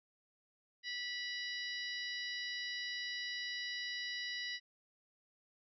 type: harmonic tone with a mistuned harmonic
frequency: 980 Hz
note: B5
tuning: 14 cents flat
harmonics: 2 / 3 / 4 / 5 / 6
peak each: -42 / -47 / -45 / -47 / -52 dBFS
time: 0.83-4.6 s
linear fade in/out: 50 ms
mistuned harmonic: 6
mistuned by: -90 cents
effects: none